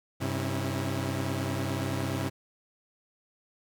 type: tone cluster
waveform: sawtooth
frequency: 97.2 / 132.1 / 273.7 / 325.4 Hz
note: G2 / C3 / C#4 / E4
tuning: -14 / +17 / -22 / -22 cents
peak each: -29 / -29 / -34 / -33 dBFS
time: 0.2-2.3 s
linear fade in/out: 20 ms
effects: none